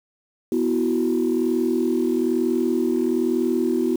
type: chord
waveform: sine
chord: B suspended fourth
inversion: none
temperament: just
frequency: 246.9 / 329.3 / 370.4 Hz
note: B3 / E4 / F#4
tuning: 0 / -2 / +2 cents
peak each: -22 dBFS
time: 0.52-3.96 s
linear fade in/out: 2 ms
effects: tanh soft clip ceiling -11 dBFS + 7-bit